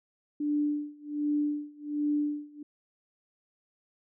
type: tone with tremolo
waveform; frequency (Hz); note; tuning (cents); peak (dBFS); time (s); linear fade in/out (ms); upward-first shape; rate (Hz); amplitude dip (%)
sine; 294.9; D4; +7; -24; 0.4-2.63; 5; sine; 1.3; 95
effects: none